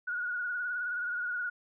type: tone with vibrato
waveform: sine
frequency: 1451 Hz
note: F#6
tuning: 34 cents flat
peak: -31 dBFS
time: 0.07-1.5 s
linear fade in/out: 10 ms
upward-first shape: sine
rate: 19 Hz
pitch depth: 48 cents each way
effects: none